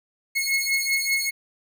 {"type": "beating tone pair", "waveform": "sawtooth", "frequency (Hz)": [2173, 2178.1], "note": ["C#7", "C#7"], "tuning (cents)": [-35, -31], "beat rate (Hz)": 5.1, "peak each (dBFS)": -21, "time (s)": [0.35, 1.31], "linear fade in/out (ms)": 20, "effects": []}